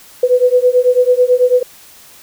sine beating tone pair, 493.9 / 503 Hz, B4 / B4, 0 / +32 cents, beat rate 9.1 Hz, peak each -11 dBFS, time 0.23-1.63 s, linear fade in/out 5 ms, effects white hiss -41 dBFS RMS until 2.22 s

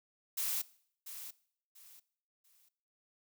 blue noise with echo, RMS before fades -35 dBFS, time 0.37-0.62 s, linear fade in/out 10 ms, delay 690 ms, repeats 3, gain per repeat -11 dB, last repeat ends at 2.69 s, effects noise-tail reverb RT60 0.6 s tail -20 dB re dry

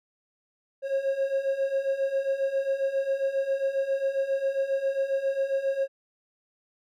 triangle beating tone pair, 538 / 545.4 Hz, C5 / C#5, +48 / -28 cents, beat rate 7.4 Hz, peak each -28 / -24 dBFS, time 0.82-5.88 s, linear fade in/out 50 ms, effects none

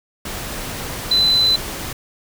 sine tone in noise, 4023 Hz, B7, 31 cents sharp, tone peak -12 dBFS, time 1.11-1.56 s, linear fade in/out 5 ms, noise pink, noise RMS -28 dBFS, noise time 0.25-1.93 s, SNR +13 dB, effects none

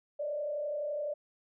sine tone with frequency modulation, 590 Hz, D5, 8 cents sharp, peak -32 dBFS, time 0.19-1.14 s, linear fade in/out 10 ms, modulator 31.8 Hz, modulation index 0.72, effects none

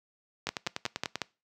two click trains, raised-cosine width 0.2 ms, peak -12 / -14 dBFS, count 5 / 8, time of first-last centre 0.49-1.217 / 0.47-1.156 s, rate 5.5 / 10.2 Hz, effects noise-tail reverb RT60 0.3 s tail -23 dB re dry + high-pass 100 Hz 12 dB/octave

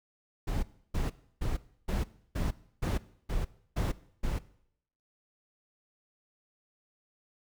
brown noise bursts, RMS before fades -30 dBFS, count 9, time 0.47-4.39 s, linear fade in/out 10 ms, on 160 ms, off 310 ms, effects noise-tail reverb RT60 0.7 s tail -19 dB re dry

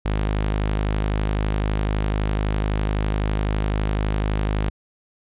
sawtooth tone, 51.91 Hz, G#1, in tune, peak -16 dBFS, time 0.05-4.7 s, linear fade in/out 10 ms, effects resampled to 8000 Hz

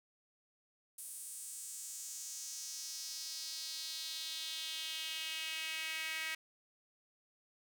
sawtooth tone with high-pass filter sweep, 319 Hz, D#4, 43 cents sharp, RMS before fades -43 dBFS, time 0.98-6.35 s, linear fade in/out 5 ms, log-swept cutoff 9600 to 2100 Hz, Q 2.9, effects none

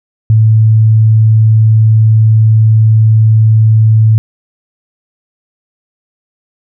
sine tone, 110 Hz, A2, in tune, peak -3 dBFS, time 0.3-4.18 s, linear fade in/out 0 ms, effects none

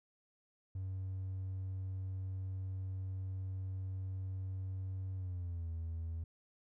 triangle tone with pitch glide, 94.7 to 82.44 Hz, F#2 to E2, +41 to +1 cents, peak -35 dBFS, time 0.75-6.24 s, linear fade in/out 5 ms, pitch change -240 cents, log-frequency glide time 5.16-5.7 s, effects tanh soft clip ceiling -33 dBFS

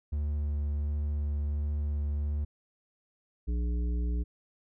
triangle tone with vibrato, 73.42 Hz, D2, in tune, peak -26 dBFS, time 0.12-2.45 s, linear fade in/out 10 ms, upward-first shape sine, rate 1.4 Hz, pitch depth 11 cents each way
harmonic tone, 59.5 Hz, A#1, 36 cents sharp, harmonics 1 / 3 / 5 / 7, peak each -27 / -41 / -43 / -48 dBFS, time 3.47-4.24 s, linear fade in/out 20 ms
effects none

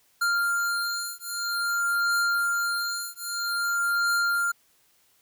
square beating tone pair, 1396 / 1396.51 Hz, F6 / F6, -1 / 0 cents, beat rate 0.51 Hz, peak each -28 dBFS, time 0.21-4.52 s, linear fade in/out 10 ms, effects white hiss -64 dBFS RMS until 5.21 s

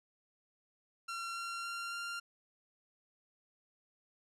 sawtooth tone with pitch steps, 1366 / 1373.9 / 1381.9 / 1389.9 Hz, F6 / F6 / F6 / F6, -39 / -29 / -19 / -9 cents, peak -35 dBFS, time 1.08-2.2 s, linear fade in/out 10 ms, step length 280 ms, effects low-pass 9000 Hz 12 dB/octave

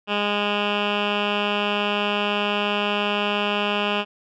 10% pulse tone with low-pass filter, 205.8 Hz, G#3, 16 cents flat, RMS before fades -23 dBFS, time 0.07-4.05 s, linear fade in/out 50 ms, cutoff 2700 Hz, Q 4.1, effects none

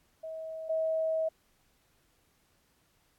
sine tone pair in turn, 641 / 641 Hz, E5 / E5, -49 / -49 cents, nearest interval unison, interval 0 cents, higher neither, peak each -37 / -27 dBFS, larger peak second, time 0.23-0.69 / 0.69-1.29 s, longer second, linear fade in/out 10 ms, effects pink hiss -70 dBFS RMS until 3.18 s + AAC 64 kbps

